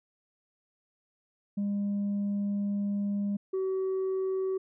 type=tone pair in turn; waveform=sine; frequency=202.3 / 379.6 Hz; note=G#3 / F#4; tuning=-45 / +44 cents; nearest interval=major seventh; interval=1089 cents; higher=second; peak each=-25 dBFS; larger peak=neither; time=1.57-3.37 / 3.53-4.58 s; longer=first; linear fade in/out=10 ms; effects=tanh soft clip ceiling -26 dBFS